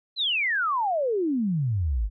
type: exponential sweep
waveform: sine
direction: down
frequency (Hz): 4163 to 46.25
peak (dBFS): -22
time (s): 0.16-2.1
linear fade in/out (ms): 50
effects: none